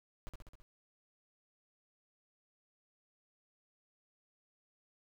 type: noise with echo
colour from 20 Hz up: brown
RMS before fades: -42 dBFS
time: 0.27-0.29 s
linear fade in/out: 0 ms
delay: 66 ms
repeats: 5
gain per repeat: -3 dB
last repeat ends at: 0.62 s
effects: none